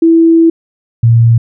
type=tone pair in turn; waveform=sine; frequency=329.6 / 115.96 Hz; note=E4 / A#2; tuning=0 / -9 cents; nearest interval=octave + tritone; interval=1809 cents; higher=first; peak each=-3 dBFS; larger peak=neither; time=0.02-0.5 / 1.03-1.38 s; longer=first; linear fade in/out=5 ms; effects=none